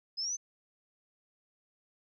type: linear sweep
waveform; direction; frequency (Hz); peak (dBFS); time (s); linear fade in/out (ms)
sine; up; 5010 to 6260; -32; 0.17-0.37; 20
effects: none